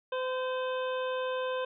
harmonic tone with a mistuned harmonic, 512 Hz, C5, 38 cents flat, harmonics 1 / 2 / 3 / 5 / 6 / 7, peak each -31 / -37 / -41 / -45 / -47 / -48 dBFS, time 0.12-1.65 s, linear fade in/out 5 ms, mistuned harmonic 3, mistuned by +19 cents, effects none

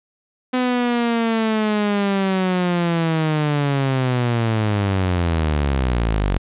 sawtooth linear sweep, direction down, 254.2 to 45 Hz, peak -13 dBFS, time 0.53-6.38 s, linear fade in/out 10 ms, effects resampled to 8000 Hz + 9-bit

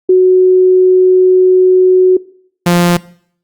sine / sawtooth tone pair in turn, 369.7 / 174.48 Hz, F#4 / F3, -1 / -1 cents, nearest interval octave + minor second, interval 1300 cents, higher first, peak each -3 dBFS, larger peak neither, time 0.09-2.17 / 2.66-2.97 s, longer first, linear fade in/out 5 ms, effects noise-tail reverb RT60 0.6 s tail -21 dB re dry + Opus 32 kbps

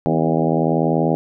harmonic tone with a mistuned harmonic, 80.4 Hz, E2, 43 cents flat, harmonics 2 / 3 / 4 / 5 / 6 / 7 / 8 / 9 / 10, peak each -20 / -22 / -23 / -24 / -25 / -25 / -26 / -27 / -27 dBFS, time 0.06-1.15 s, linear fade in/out 0 ms, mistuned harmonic 3, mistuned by +47 cents, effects none

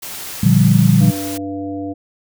white noise, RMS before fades -29 dBFS, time 0.02-1.38 s, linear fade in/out 10 ms
sine chord, G minor seventh, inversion first, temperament equal, 116.54 / 146.83 / 174.61 / 196 Hz, Bb2 / D3 / F3 / G3, 0 / 0 / 0 / 0 cents, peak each -14 dBFS, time 0.43-1.11 s, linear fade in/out 5 ms
harmonic tone, 98 Hz, G2, in tune, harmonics 1 / 3 / 5 / 7, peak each -33 / -23 / -31 / -31 dBFS, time 1-1.94 s, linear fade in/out 20 ms
effects none

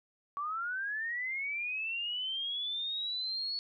sine linear sweep, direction up, 1126 to 4420 Hz, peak -33 dBFS, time 0.37-3.59 s, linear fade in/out 0 ms, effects none

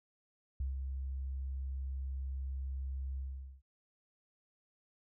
sine tone with ADSR envelope, 66.7 Hz, C2, 34 cents sharp, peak -32 dBFS, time 0.6-3.62 s, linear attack 4 ms, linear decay 140 ms, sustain -4 dB, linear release 440 ms, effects none

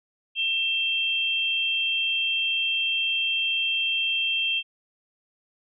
sine tone pair together, 2683 / 3191 Hz, E7 / G7, +30 / +30 cents, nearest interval minor third, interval 300 cents, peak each -25 dBFS, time 0.35-4.63 s, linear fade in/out 50 ms, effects none

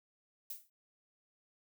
violet noise with exponential decay, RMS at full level -39 dBFS, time 0.5-0.7 s, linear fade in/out 5 ms, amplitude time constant 43 ms, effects noise-tail reverb RT60 0.1 s tail -26 dB re dry

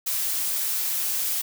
blue noise, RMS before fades -26 dBFS, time 0.06-1.42 s, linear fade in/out 10 ms, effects none

